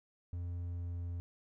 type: tone with pitch glide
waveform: triangle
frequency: 87.31 to 86.76 Hz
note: F2 to F2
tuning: 0 to -11 cents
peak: -35 dBFS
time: 0.33-1.2 s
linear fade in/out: 0 ms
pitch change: -11 cents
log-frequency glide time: 0.56-1 s
effects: none